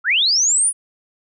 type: linear sweep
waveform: sine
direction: up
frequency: 1275 to 10000 Hz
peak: -13 dBFS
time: 0.04-0.73 s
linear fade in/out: 50 ms
effects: none